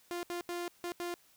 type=tone bursts at uneven times; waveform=sawtooth; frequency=348.9 Hz; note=F4; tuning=2 cents flat; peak=-32 dBFS; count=5; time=0.11-0.23 / 0.3-0.41 / 0.49-0.68 / 0.84-0.92 / 1-1.14 s; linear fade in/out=0 ms; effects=white hiss -65 dBFS RMS until 1.36 s